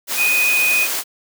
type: tone in noise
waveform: sine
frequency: 2489 Hz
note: D#7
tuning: in tune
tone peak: -14 dBFS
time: 0.16-0.88 s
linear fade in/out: 50 ms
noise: white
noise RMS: -22 dBFS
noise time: 0.07-1.04 s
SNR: +5 dB
effects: high-pass 300 Hz 12 dB/octave